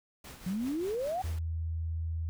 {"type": "noise with tremolo", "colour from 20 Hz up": "pink", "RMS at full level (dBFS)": -46, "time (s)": [0.24, 1.39], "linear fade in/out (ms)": 5, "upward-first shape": "triangle", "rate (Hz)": 5.1, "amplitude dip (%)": 60}
{"type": "exponential sweep", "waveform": "sine", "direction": "up", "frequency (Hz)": [174.61, 780], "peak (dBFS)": -30, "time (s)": [0.46, 1.22], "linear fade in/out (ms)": 5}
{"type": "tone", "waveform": "sine", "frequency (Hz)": 81.6, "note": "E2", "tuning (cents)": -17, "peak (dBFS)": -31, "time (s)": [1.24, 2.29], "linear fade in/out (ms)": 0}
{"effects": []}